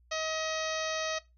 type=harmonic tone with a mistuned harmonic; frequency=634 Hz; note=D#5; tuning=32 cents sharp; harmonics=1 / 2 / 3 / 4 / 5 / 6 / 7 / 8 / 9 / 10; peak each=-35 / -38 / -40 / -41 / -42 / -43 / -43 / -44 / -45 / -45 dBFS; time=0.11-1.19 s; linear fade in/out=10 ms; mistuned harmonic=10; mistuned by=-35 cents; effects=noise-tail reverb RT60 0.2 s tail -17 dB re dry + added 60 Hz sine -60 dBFS peak until 1.37 s